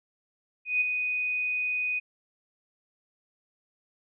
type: tone with ADSR envelope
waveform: sine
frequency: 2489 Hz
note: D#7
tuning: in tune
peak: -20 dBFS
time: 0.65-2 s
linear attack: 160 ms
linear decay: 15 ms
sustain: -6 dB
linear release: 19 ms
effects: none